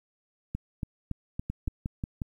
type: two click trains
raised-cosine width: 5 ms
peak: -19 / -19 dBFS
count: 5 / 5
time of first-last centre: 0.55-1.677 / 1.5-2.218 s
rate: 3.55 / 5.57 Hz
effects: 10-bit